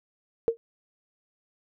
sine tone with exponential decay, 460 Hz, A#4, 23 cents flat, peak -15 dBFS, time 0.48-0.57 s, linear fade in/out 0 ms, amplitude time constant 19 ms, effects none

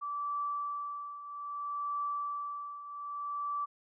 sine tone with tremolo, 1160 Hz, D6, 22 cents flat, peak -31 dBFS, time 0.01-3.66 s, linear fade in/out 20 ms, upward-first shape triangle, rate 0.62 Hz, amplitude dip 75%, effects none

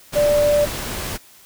sine tone in noise, 587.3 Hz, D5, in tune, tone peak -13 dBFS, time 0.15-0.66 s, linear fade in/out 20 ms, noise pink, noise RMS -27 dBFS, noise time 0.12-1.18 s, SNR +11 dB, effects white hiss -48 dBFS RMS until 1.45 s

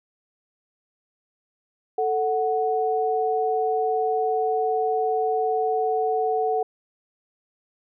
sine tone pair together, 441.3 / 740 Hz, A4 / F#5, +5 / 0 cents, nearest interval major sixth, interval 895 cents, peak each -23 dBFS, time 1.98-6.63 s, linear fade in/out 5 ms, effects none

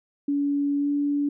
sine tone with pitch glide, 284.8 to 287.6 Hz, C#4 to D4, +47 to -36 cents, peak -21 dBFS, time 0.28-1.29 s, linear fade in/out 5 ms, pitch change +17 cents, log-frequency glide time 0.78-0.89 s, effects none

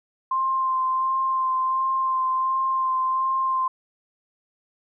sine tone with vibrato, 1049 Hz, C6, 4 cents sharp, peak -20 dBFS, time 0.31-3.68 s, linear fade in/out 5 ms, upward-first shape sine, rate 1.4 Hz, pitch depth 14 cents each way, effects none

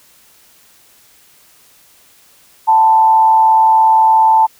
sine tone with frequency modulation, 883 Hz, A5, 6 cents sharp, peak -6 dBFS, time 2.67-4.47 s, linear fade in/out 20 ms, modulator 132 Hz, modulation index 0.35, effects white hiss -48 dBFS RMS until 4.59 s

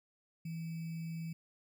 sine tone with sample-and-hold, 164.1 Hz, E3, 8 cents flat, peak -38 dBFS, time 0.45-1.33 s, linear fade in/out 5 ms, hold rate 2450 Hz, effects none

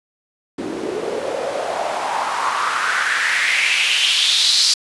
white noise with band-pass filter sweep, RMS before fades -19 dBFS, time 0.58-4.74 s, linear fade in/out 5 ms, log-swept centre 310 to 4700 Hz, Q 4, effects resampled to 24000 Hz

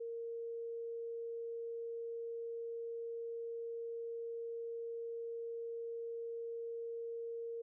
sine tone, 463.3 Hz, A#4, 11 cents flat, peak -40 dBFS, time 0-7.62 s, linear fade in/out 10 ms, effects none

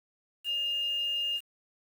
sine tone with quantisation, 2827 Hz, F7, 20 cents sharp, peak -28 dBFS, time 0.44-1.41 s, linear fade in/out 50 ms, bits 8, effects none

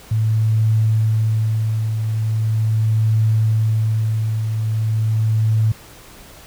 sine tone with tremolo, 110 Hz, A2, in tune, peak -12 dBFS, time 0.11-5.72 s, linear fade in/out 5 ms, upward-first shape triangle, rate 0.4 Hz, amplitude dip 50%, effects pink hiss -42 dBFS RMS until 6.46 s

